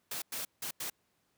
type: noise bursts at uneven times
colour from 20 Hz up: white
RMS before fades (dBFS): -38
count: 4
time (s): 0.11-0.22 / 0.32-0.45 / 0.62-0.71 / 0.8-0.9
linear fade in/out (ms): 5
effects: pink hiss -75 dBFS RMS until 1.37 s + high-pass 100 Hz 12 dB/octave